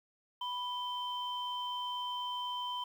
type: tone pair together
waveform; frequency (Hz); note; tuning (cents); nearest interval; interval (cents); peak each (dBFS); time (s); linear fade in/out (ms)
sine; 987.8 / 3104; B5 / G7; 0 / -18; octave + minor sixth; 1982; -36 / -39; 0.41-2.84; 5
effects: tanh soft clip ceiling -27 dBFS + 10-bit